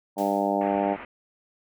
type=harmonic tone; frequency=100 Hz; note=G2; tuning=35 cents sharp; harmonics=2 / 3 / 4 / 5 / 6 / 7 / 8 / 9; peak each=-30 / -29 / -32 / -33 / -28 / -29 / -29 / -33 dBFS; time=0.16-0.97 s; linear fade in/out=50 ms
type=noise with exponential decay; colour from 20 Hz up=white; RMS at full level=-42 dBFS; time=0.18-0.87 s; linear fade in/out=2 ms; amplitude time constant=150 ms
type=low-pass noise; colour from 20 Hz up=white; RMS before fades=-41 dBFS; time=0.61-1.05 s; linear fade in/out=2 ms; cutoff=2500 Hz; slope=48 dB/octave
effects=none